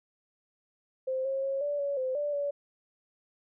sine tone with pitch steps, 522 / 539 / 544 / 580 / 565 / 517 / 585 / 572 Hz, C5 / C#5 / C#5 / D5 / C#5 / C5 / D5 / D5, -4 / -49 / -33 / -22 / +33 / -21 / -7 / -46 cents, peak -28 dBFS, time 1.07-2.51 s, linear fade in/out 10 ms, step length 180 ms, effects none

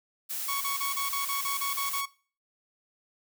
blue noise, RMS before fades -34 dBFS, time 0.29-2.02 s, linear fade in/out 20 ms
sawtooth tone bursts, 1113 Hz, C#6, 7 cents sharp, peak -26 dBFS, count 10, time 0.48-2.059 s, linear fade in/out 10 ms, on 130 ms, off 31 ms
effects noise-tail reverb RT60 0.4 s tail -20 dB re dry

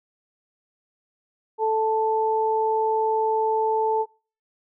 sine tone pair together, 439.7 / 880 Hz, A4 / A5, -1 / 0 cents, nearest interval octave, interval 1201 cents, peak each -22 dBFS, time 1.58-4.06 s, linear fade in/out 50 ms, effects noise-tail reverb RT60 0.4 s tail -26 dB re dry

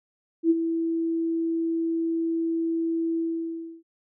sine tone with ADSR envelope, 329.8 Hz, E4, 1 cent sharp, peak -14 dBFS, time 0.43-3.83 s, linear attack 73 ms, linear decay 32 ms, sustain -9 dB, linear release 650 ms, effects none

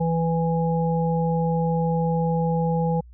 harmonic tone, 165.3 Hz, E3, 5 cents sharp, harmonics 1 / 3 / 5, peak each -21 / -26 / -28 dBFS, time 0-3.01 s, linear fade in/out 10 ms, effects added 60 Hz sine -43 dBFS peak until 3.13 s

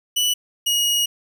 sawtooth tone pair in turn, 2960 / 2889 Hz, F#7 / F#7, 0 / -42 cents, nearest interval unison, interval 42 cents, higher first, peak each -14 dBFS, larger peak neither, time 0.16-0.34 / 0.66-1.06 s, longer second, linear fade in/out 10 ms, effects none

